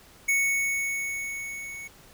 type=tone with level ramp; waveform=square; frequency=2217 Hz; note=C#7; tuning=in tune; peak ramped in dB=-21 to -38 dBFS; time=0.28-1.88 s; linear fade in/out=10 ms; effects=pink hiss -53 dBFS RMS until 2.13 s